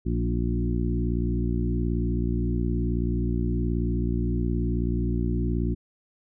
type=harmonic tone with a mistuned harmonic; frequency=58.9 Hz; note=A#1; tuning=19 cents sharp; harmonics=1 / 2 / 3 / 4 / 5 / 6; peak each=-26 / -29 / -31 / -32 / -33 / -34 dBFS; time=0.05-5.75 s; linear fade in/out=20 ms; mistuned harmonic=4; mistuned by=-20 cents; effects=none